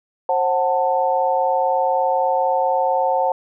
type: chord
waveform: sine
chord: F# diminished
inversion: second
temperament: just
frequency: 532.8 / 740 / 888 Hz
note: C5 / F#5 / A5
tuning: +31 / 0 / +16 cents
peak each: -20 dBFS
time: 0.29-3.32 s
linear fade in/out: 2 ms
effects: none